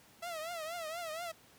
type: tone with vibrato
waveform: sawtooth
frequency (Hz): 659.3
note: E5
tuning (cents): 0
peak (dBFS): -35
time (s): 0.22-1.32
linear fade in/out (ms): 10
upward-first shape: triangle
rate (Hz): 4.2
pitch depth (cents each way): 140
effects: pink hiss -61 dBFS RMS until 1.58 s + high-pass 100 Hz 12 dB/octave